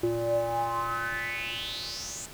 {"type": "tone with band-pass filter sweep", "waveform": "square", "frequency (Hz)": 116.3, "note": "A#2", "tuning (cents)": -4, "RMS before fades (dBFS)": -31, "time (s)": [0.03, 2.26], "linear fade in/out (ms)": 5, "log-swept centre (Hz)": [380, 7700], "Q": 6.8, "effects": ["pink hiss -46 dBFS RMS until 2.33 s"]}